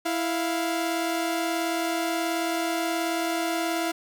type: tone pair together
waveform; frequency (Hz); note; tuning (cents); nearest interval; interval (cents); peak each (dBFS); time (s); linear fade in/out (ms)
sawtooth; 330.2 / 699; E4 / F5; +3 / +1; octave + minor second; 1298; -23 / -25; 0.05-3.92; 10
effects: none